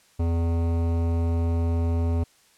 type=tone with hard clipping; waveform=sine; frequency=83.8 Hz; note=E2; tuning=29 cents sharp; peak=-23 dBFS; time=0.19-2.24 s; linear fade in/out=10 ms; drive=16 dB; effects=white hiss -59 dBFS RMS until 2.57 s + low-pass 10000 Hz 12 dB/octave